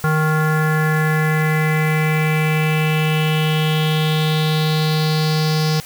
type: tone with low-pass filter sweep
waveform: square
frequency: 155.56 Hz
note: D#3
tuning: in tune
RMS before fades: -17 dBFS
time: 0.04-5.8 s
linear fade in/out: 0 ms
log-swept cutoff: 1400 to 5100 Hz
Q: 4.4
effects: white hiss -37 dBFS RMS until 5.85 s